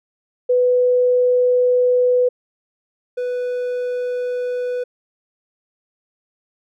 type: tone pair in turn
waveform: sine / triangle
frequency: 496.7 / 494.8 Hz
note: B4 / B4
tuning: +10 / +3 cents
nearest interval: unison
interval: 7 cents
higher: first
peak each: -12 / -18 dBFS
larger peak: first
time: 0.49-2.29 / 3.17-4.84 s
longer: first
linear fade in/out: 10 ms
effects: none